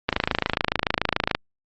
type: click train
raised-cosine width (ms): 0.3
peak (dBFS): -3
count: 35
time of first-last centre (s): 0.09-1.349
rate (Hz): 27
effects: low-pass 5000 Hz 12 dB/octave + Opus 24 kbps